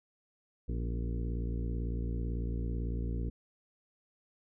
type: harmonic tone with a mistuned harmonic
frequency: 58 Hz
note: A#1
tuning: 8 cents flat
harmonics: 1 / 2 / 3 / 4 / 5 / 6 / 7 / 8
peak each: -33 / -39 / -43 / -45 / -47 / -49 / -50 / -51 dBFS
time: 0.68-3.3 s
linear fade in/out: 10 ms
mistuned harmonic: 4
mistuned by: +66 cents
effects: none